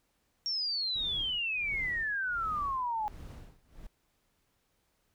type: exponential sweep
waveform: sine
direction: down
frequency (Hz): 5588 to 830.6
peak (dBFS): -30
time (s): 0.46-3.08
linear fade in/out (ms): 0
type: noise with tremolo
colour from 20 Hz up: brown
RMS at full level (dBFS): -44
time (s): 0.95-3.87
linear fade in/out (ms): 5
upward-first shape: sine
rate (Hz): 1.4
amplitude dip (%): 95
effects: pink hiss -75 dBFS RMS until 5.14 s